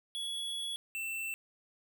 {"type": "tone pair in turn", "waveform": "square", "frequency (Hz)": [3373, 2677], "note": ["G#7", "E7"], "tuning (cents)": [26, 26], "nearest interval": "major third", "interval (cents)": 400, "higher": "first", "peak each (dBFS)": [-36, -36], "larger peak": "neither", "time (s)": [[0.15, 0.76], [0.95, 1.34]], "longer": "first", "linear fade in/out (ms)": 0, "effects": []}